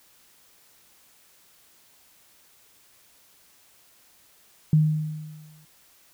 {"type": "tone with exponential decay", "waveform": "sine", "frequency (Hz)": 154.3, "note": "D#3", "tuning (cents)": -14, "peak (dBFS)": -13, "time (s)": [4.73, 5.65], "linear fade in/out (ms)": 2, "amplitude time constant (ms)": 200, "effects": ["white hiss -58 dBFS RMS until 6.13 s"]}